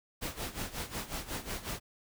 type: noise with tremolo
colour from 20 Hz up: pink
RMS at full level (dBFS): -36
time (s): 0.21-1.8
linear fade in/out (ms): 20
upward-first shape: sine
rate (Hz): 5.5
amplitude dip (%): 80
effects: none